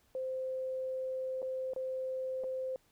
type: tone with dropouts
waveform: sine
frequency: 520 Hz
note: C5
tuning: 11 cents flat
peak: -34 dBFS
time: 0.15-2.76 s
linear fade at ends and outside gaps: 1 ms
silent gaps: 1.419-1.427 / 1.735-1.762 / 2.437-2.441 s
effects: pink hiss -70 dBFS RMS until 2.91 s